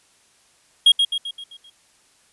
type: tone with echo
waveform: triangle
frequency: 3269 Hz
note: G#7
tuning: 28 cents flat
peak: -7 dBFS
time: 0.86-0.92 s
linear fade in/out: 5 ms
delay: 130 ms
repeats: 6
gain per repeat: -6 dB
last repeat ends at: 1.7 s
effects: white hiss -58 dBFS RMS until 2.32 s + resampled to 24000 Hz